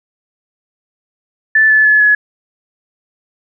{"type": "tone with pitch steps", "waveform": "sine", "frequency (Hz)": [1754, 1733.9, 1713.9, 1694.3], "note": ["A6", "A6", "A6", "G#6"], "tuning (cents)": [-6, -26, -46, 34], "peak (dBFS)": -6, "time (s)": [1.55, 2.15], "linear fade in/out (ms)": 5, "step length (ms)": 150, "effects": []}